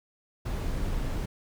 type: noise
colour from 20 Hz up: brown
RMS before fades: -30 dBFS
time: 0.45-1.26 s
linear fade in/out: 10 ms
effects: none